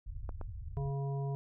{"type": "low-pass noise", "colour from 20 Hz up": "pink", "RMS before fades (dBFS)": -42, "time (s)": [0.06, 0.91], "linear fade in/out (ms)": 10, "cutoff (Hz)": 110, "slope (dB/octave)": 48}
{"type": "clicks", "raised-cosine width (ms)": 1, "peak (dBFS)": -30, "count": 2, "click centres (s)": [0.292, 0.413]}
{"type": "harmonic tone", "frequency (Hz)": 138.59, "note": "C#3", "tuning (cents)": 0, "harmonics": [1, 3, 5, 7], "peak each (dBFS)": [-33, -43, -47, -50], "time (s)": [0.77, 1.35], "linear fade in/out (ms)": 0}
{"effects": []}